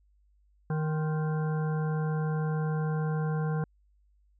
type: harmonic tone with a mistuned harmonic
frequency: 155.56 Hz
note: D#3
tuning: in tune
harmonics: 1 / 3 / 5 / 7 / 9 / 10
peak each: -27 / -37 / -41 / -44 / -46 / -47 dBFS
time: 0.7-3.64 s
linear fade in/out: 2 ms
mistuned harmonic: 7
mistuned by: -57 cents
effects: added 50 Hz sine -62 dBFS peak until 4.39 s